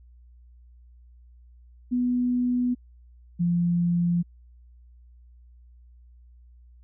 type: tone pair in turn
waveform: sine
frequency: 246.9 / 173.1 Hz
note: B3 / F3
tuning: 0 / -15 cents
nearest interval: tritone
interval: 615 cents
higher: first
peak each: -21 / -20 dBFS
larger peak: second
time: 1.91-2.75 / 3.39-4.23 s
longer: neither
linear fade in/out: 20 ms
effects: added 60 Hz sine -49 dBFS peak until 6.83 s